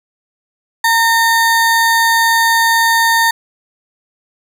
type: ring-modulated tone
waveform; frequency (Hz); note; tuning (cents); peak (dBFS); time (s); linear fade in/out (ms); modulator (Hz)
square; 1371; F6; -32; -7; 0.84-3.31; 5; 450
effects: none